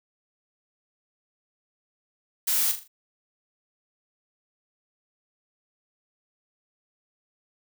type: noise with echo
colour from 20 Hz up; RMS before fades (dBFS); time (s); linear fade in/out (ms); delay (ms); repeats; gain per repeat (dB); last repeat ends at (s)
blue; -24; 2.47-2.72; 10; 40; 4; -8; 2.88
effects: none